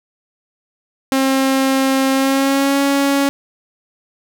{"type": "tone with pitch glide", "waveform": "sawtooth", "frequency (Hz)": [267.4, 278.6], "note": ["C4", "C#4"], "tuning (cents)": [38, 9], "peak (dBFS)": -9, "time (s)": [1.12, 3.29], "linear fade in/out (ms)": 0, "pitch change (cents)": 71, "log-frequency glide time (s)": [2.12, 2.81], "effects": []}